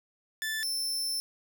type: tone pair in turn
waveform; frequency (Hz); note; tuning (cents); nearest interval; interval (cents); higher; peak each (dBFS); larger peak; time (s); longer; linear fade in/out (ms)
sawtooth; 1756 / 5331; A6 / E8; -4 / +19; octave + perfect fifth; 1923; second; -27; neither; 0.42-0.63 / 0.63-1.2; second; 0
effects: none